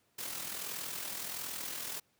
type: noise with amplitude modulation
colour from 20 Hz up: white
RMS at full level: -38 dBFS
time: 0.18-2 s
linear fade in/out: 10 ms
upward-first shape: sine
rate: 41.4 Hz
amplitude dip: 50%
effects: pink hiss -73 dBFS RMS until 2.19 s + high-pass 100 Hz 12 dB/octave